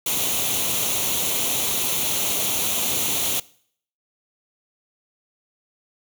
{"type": "noise with comb filter", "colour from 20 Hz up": "white", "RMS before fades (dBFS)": -23, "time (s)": [0.06, 3.4], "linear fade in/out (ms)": 5, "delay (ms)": 0.3, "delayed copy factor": 0.65, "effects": ["noise-tail reverb RT60 0.6 s tail -22 dB re dry", "high-pass 80 Hz 12 dB/octave"]}